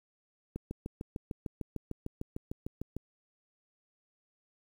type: click train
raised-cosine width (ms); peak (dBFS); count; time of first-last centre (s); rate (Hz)
3; -24; 17; 0.56-2.966; 6.65
effects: 9-bit